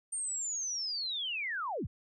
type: linear sweep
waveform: sine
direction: down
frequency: 8870 to 31.47 Hz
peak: -33 dBFS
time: 0.12-1.87 s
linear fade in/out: 10 ms
effects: none